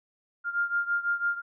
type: beating tone pair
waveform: sine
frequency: 1400 / 1406 Hz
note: F6 / F6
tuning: +4 / +11 cents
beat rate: 6 Hz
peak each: -27 / -30 dBFS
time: 0.44-1.42 s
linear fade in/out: 50 ms
effects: none